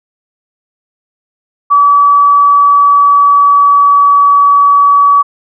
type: tone with pitch glide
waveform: sine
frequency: 1146 to 1139.4 Hz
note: D6 to C#6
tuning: -43 to +47 cents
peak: -3 dBFS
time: 1.7-5.23 s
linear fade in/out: 20 ms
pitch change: -10 cents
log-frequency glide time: 2.31-4.39 s
effects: none